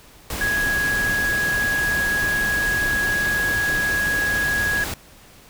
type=tone in noise; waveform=sine; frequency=1661.2 Hz; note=G#6; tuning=in tune; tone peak=-19 dBFS; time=0.41-4.84 s; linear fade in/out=2 ms; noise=pink; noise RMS=-28 dBFS; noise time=0.3-4.94 s; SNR=+6 dB; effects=pink hiss -48 dBFS RMS until 5.49 s